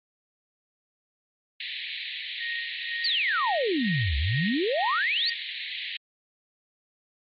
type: band-pass noise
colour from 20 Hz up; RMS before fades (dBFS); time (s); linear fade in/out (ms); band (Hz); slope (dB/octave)
white; -35; 1.6-5.97; 5; 1800 to 4100; 96
type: tone with tremolo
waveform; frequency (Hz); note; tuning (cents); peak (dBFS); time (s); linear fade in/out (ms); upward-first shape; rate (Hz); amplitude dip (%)
sine; 1864.7; A#6; 0; -29; 2.4-5.34; 5; sine; 2.1; 80
type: exponential two-way sweep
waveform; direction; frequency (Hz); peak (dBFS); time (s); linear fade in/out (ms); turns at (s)
sine; down then up; 4800 to 65.41 to 4800; -23; 3.04-5.3; 5; 4.17
effects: MP3 32 kbps